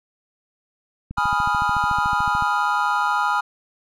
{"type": "click train", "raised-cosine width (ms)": 5, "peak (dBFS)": -19, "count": 19, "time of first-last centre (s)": [1.11, 2.424], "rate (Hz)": 13.7}
{"type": "chord", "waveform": "triangle", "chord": "F half-diminished seventh", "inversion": "first", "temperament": "equal", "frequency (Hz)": [830.6, 987.8, 1244.5, 1396.9], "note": ["Ab5", "Cb6", "Eb6", "F6"], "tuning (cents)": [0, 0, 0, 0], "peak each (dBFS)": -22, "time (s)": [1.17, 3.41], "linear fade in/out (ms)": 10}
{"effects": []}